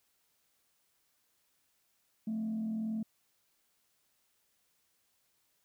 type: tone with frequency modulation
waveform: sine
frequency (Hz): 220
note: A3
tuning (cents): 0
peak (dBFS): -31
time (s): 2.27-3.03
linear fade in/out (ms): 5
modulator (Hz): 41.8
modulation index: 0.29
effects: tanh soft clip ceiling -30 dBFS + white hiss -75 dBFS RMS until 5.64 s